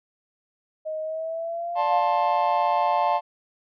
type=tone with pitch glide; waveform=sine; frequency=626 to 710.8 Hz; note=D#5 to F5; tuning=+10 to +30 cents; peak=-27 dBFS; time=0.85-2.03 s; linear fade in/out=20 ms; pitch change=+220 cents; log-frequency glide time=1.02-1.91 s
type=chord; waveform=triangle; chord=D minor seventh; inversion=none; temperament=just; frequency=587.3 / 704.8 / 881 / 1057.2 Hz; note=D5 / F5 / A5 / C6; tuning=0 / +16 / +2 / +18 cents; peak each=-26 / -22 / -21 / -26 dBFS; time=1.75-3.21 s; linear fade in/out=50 ms
effects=resampled to 11025 Hz